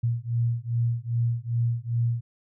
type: beating tone pair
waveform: sine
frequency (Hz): 116.54 / 119.04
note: A#2 / A#2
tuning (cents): 0 / +37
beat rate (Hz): 2.5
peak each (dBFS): -26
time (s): 0.03-2.21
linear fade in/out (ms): 10
effects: none